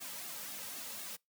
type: noise with flanger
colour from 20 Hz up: white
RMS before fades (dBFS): -44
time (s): 0-1.17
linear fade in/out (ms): 20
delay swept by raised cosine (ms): 2 to 2.86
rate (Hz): 3.9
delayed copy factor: -0.7
effects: noise-tail reverb RT60 0.2 s tail -26 dB re dry + high-pass 150 Hz 12 dB/octave